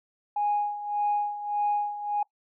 sine tone with tremolo, 827 Hz, G#5, 8 cents flat, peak -21 dBFS, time 0.36-2.23 s, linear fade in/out 5 ms, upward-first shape sine, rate 1.7 Hz, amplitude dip 75%, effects noise-tail reverb RT60 0.1 s tail -23 dB re dry + tanh soft clip ceiling -18 dBFS

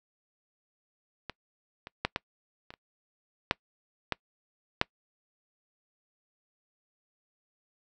clicks, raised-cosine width 0.3 ms, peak -20 / -25 / -10 / -12 / -27 / -30 / -6 / -11 / -6 dBFS, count 9, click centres 1.297 / 1.871 / 2.05 / 2.161 / 2.705 / 2.739 / 3.511 / 4.123 / 4.814 s, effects noise-tail reverb RT60 0.1 s tail -25 dB re dry

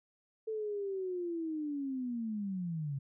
sine linear sweep, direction down, 444.1 to 133.7 Hz, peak -34 dBFS, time 0.47-2.99 s, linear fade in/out 10 ms, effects none

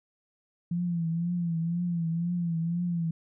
sine tone with vibrato, 170 Hz, F3, 46 cents flat, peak -26 dBFS, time 0.71-3.11 s, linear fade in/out 5 ms, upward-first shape triangle, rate 2 Hz, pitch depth 77 cents each way, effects none

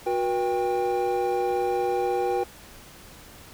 triangle tone cluster, 365 / 481.5 / 794 Hz, F#4 / B4 / G5, -24 / -44 / +22 cents, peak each -25 dBFS, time 0.06-2.44 s, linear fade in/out 10 ms, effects pink hiss -47 dBFS RMS until 3.53 s

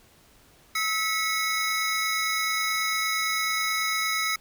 square tone cluster, 1295 / 1966 / 2194 / 3914 / 5070 Hz, E6 / B6 / C#7 / B7 / D#8, -31 / -8 / -18 / -16 / +32 cents, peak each -30 / -34 / -29 / -35 / -34 dBFS, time 0.75-4.36 s, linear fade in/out 5 ms, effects pink hiss -57 dBFS RMS until 4.4 s

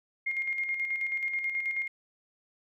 sine tone with tremolo, 2132 Hz, C7, 32 cents sharp, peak -27 dBFS, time 0.26-1.88 s, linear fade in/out 10 ms, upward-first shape square, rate 9.3 Hz, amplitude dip 45%, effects none

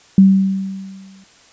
sine tone with exponential decay, 192.8 Hz, G3, 28 cents flat, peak -3 dBFS, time 0.18-1.24 s, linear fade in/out 2 ms, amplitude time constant 230 ms, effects white hiss -48 dBFS RMS until 1.52 s + resampled to 16000 Hz

